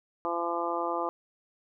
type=harmonic tone; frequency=170.7 Hz; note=F3; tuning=39 cents flat; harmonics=2 / 3 / 4 / 5 / 6 / 7; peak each=-35 / -35 / -35 / -35 / -35 / -35 dBFS; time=0.25-1.09 s; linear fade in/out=0 ms; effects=none